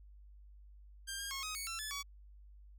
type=tone with pitch steps; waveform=10% pulse; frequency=1591 / 1616 / 1088 / 1259 / 2226 / 1350 / 1728 / 1131 Hz; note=G6 / G#6 / C#6 / D#6 / C#7 / E6 / A6 / C#6; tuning=+25 / -48 / -33 / +20 / +7 / +41 / -32 / +34 cents; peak=-31 dBFS; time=1.07-2.03 s; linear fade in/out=20 ms; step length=120 ms; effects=added 50 Hz sine -54 dBFS peak until 2.78 s